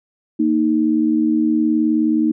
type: tone pair together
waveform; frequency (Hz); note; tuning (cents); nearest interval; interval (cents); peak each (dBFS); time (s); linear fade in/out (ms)
sine; 231.9 / 311.1; A#3 / D#4; -9 / 0; perfect fourth; 509; -18 / -15; 0.39-2.32; 10
effects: none